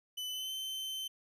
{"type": "tone with pitch glide", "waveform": "40% pulse", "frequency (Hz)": [3000, 3081], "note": ["F#7", "G7"], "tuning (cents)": [23, -31], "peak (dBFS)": -36, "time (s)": [0.17, 1.08], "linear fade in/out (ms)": 10, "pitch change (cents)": 46, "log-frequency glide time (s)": [0.28, 0.53], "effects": []}